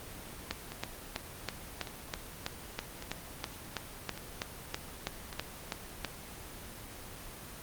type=two click trains; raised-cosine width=0.2 ms; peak=-23 / -15 dBFS; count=5 / 18; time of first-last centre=0.72-5.328 / 0.51-6.047 s; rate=0.868 / 3.07 Hz; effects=pink hiss -46 dBFS RMS until 7.62 s + Opus 24 kbps